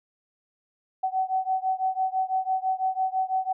sine beating tone pair, 753 / 759 Hz, F#5 / F#5, +30 / +44 cents, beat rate 6 Hz, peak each -26 / -27 dBFS, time 1.03-3.53 s, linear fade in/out 10 ms, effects none

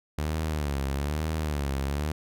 sawtooth tone with vibrato, 73.42 Hz, D2, in tune, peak -23 dBFS, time 0.18-2.12 s, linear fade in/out 5 ms, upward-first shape sine, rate 1.1 Hz, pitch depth 130 cents each way, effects none

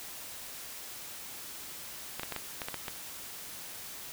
clicks, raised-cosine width 0.3 ms, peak -19 dBFS, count 8, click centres 2.196 / 2.233 / 2.323 / 2.363 / 2.618 / 2.685 / 2.743 / 2.882 s, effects white hiss -44 dBFS RMS until 4.12 s

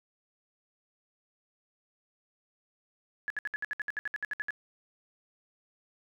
sine tone bursts, 1700 Hz, G#6, 40 cents sharp, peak -30 dBFS, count 15, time 3.28-4.506 s, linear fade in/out 0 ms, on 22 ms, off 64 ms, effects none

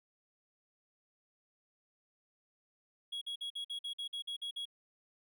triangle tone bursts, 3322 Hz, G#7, in tune, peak -36 dBFS, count 11, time 3.12-4.655 s, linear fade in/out 10 ms, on 95 ms, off 49 ms, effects none

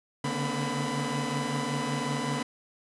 sawtooth tone cluster, 141.8 / 147.1 / 231.5 / 254.5 / 997 Hz, C#3 / D3 / A#3 / C4 / B5, +40 / +3 / -12 / -48 / +16 cents, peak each -31 dBFS, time 0.24-2.43 s, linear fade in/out 5 ms, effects resampled to 24000 Hz

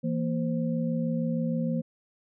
sine tone cluster, 166.1 / 232.5 / 522 Hz, E3 / A#3 / C5, +13 / -4 / -4 cents, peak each -29 / -28 / -35 dBFS, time 0.03-1.82 s, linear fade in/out 20 ms, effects none

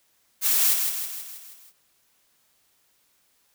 blue noise with echo, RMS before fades -21 dBFS, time 0.41-0.77 s, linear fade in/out 50 ms, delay 160 ms, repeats 6, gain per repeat -5 dB, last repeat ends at 1.73 s, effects white hiss -66 dBFS RMS until 3.54 s

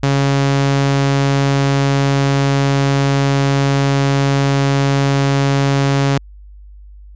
sawtooth tone, 138.59 Hz, C#3, in tune, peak -8 dBFS, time 0.03-6.18 s, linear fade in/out 5 ms, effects added 50 Hz sine -35 dBFS peak until 7.15 s + resampled to 16000 Hz

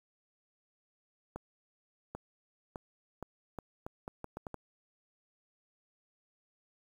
accelerating click train, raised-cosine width 1 ms, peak -26 dBFS, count 11, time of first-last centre 1.36-4.543 s, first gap 790 ms, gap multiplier 0.77, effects 9-bit

